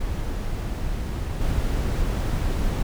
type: noise with level steps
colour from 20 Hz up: brown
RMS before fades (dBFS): -27 / -23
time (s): 0-2.83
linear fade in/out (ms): 10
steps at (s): 1.41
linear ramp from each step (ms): 2
effects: none